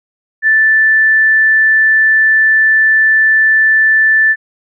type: tone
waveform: sine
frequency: 1760 Hz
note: A6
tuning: in tune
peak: -6 dBFS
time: 0.42-4.36 s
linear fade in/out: 50 ms
effects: none